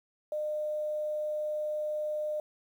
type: tone with quantisation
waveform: sine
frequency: 606 Hz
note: D#5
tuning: 46 cents flat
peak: -30 dBFS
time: 0.32-2.4 s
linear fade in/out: 2 ms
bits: 10
effects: none